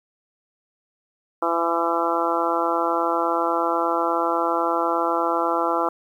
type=harmonic tone; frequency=168.2 Hz; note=E3; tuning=35 cents sharp; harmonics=2 / 3 / 4 / 5 / 6 / 7 / 8; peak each=-27 / -27 / -27 / -27 / -27 / -27 / -27 dBFS; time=1.42-5.89 s; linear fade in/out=5 ms; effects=9-bit